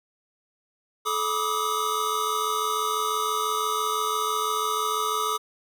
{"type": "tone cluster", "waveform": "square", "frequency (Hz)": [432.8, 976, 1178, 1264], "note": ["A4", "B5", "D6", "D#6"], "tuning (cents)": [-29, -21, 5, 27], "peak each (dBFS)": [-33, -35, -29, -28], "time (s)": [1.05, 5.38], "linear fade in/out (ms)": 20, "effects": []}